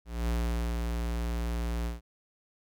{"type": "tone with ADSR envelope", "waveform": "square", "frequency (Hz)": 58.27, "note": "A#1", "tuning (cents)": 0, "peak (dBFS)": -27, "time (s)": [0.05, 2.01], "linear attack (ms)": 230, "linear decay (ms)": 470, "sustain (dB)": -3, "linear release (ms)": 150, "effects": []}